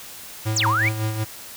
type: tone with tremolo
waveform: square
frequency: 108.9 Hz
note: A2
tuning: 17 cents flat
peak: -21 dBFS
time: 0.45-1.25 s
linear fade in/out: 20 ms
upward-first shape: sine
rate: 5.4 Hz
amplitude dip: 55%
type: exponential two-way sweep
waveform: sine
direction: down then up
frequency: 8372 to 892 to 2415 Hz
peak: -18 dBFS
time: 0.56-0.89 s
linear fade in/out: 5 ms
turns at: 0.67 s
effects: white hiss -39 dBFS RMS until 1.56 s